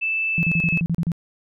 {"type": "tone with pitch glide", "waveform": "sine", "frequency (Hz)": [2637, 2601], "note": ["E7", "E7"], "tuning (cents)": [0, -24], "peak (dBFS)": -20, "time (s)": [0.01, 0.81], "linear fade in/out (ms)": 20, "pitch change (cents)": -24, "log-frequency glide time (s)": [0.32, 0.68]}
{"type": "tone bursts", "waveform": "sine", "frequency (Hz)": 168.1, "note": "E3", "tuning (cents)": 34, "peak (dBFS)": -18, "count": 9, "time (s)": [0.38, 1.118], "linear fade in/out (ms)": 0, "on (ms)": 50, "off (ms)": 36}
{"effects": []}